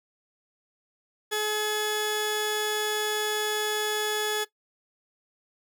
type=tone pair together; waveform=sawtooth; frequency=425 / 1700 Hz; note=G#4 / G#6; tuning=+40 / +40 cents; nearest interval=2 octaves; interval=2400 cents; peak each=-24 dBFS; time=1.31-4.45 s; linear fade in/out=20 ms; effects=noise-tail reverb RT60 0.1 s tail -18 dB re dry